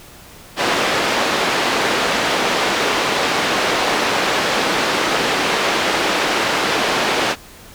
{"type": "band-pass noise", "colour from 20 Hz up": "pink", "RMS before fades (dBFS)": -18, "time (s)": [0.56, 7.36], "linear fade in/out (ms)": 50, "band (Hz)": [350, 4200], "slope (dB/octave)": 12, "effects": ["pink hiss -41 dBFS RMS until 7.74 s"]}